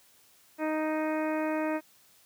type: harmonic tone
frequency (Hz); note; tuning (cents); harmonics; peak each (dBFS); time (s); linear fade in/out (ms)
311.1; D#4; 0; 1 / 2 / 3 / 4 / 5 / 6 / 7 / 8; -30 / -32 / -37 / -42 / -42 / -43 / -46 / -45; 0.58-1.81; 50
effects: white hiss -61 dBFS RMS until 2.25 s + high-pass 60 Hz 12 dB/octave

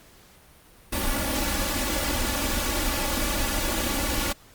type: noise with comb filter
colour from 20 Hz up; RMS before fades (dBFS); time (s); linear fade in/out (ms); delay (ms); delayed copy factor
pink; -26; 0.92-4.33; 10; 3.5; +0.9
effects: pink hiss -53 dBFS RMS until 4.54 s + Opus 48 kbps

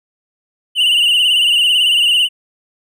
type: tone with vibrato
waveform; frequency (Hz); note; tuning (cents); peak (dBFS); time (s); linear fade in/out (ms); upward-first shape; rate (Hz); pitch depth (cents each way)
triangle; 2903; F#7; -34; -8; 0.75-2.29; 50; sine; 18; 81
effects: none

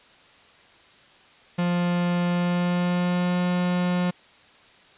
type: tone with pitch glide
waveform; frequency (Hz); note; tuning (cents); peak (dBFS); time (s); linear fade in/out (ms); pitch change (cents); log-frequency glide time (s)
45% pulse; 175.4 to 178.47; F3 to F3; +8 to +38; -21; 1.58-4.11; 10; +30; 2.3-3.39
effects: white hiss -53 dBFS RMS until 4.97 s + resampled to 8000 Hz

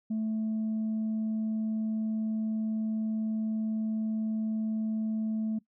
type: tone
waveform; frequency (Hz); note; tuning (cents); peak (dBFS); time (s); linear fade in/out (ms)
sine; 219; A3; -8; -26; 0.1-5.59; 10
effects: noise-tail reverb RT60 0.1 s tail -20 dB re dry + tanh soft clip ceiling -26 dBFS

